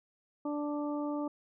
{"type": "harmonic tone", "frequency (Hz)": 293.7, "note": "D4", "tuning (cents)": 0, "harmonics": [1, 2, 3, 4], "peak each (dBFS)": [-33, -39, -43, -45], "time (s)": [0.45, 1.28], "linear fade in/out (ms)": 5, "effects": []}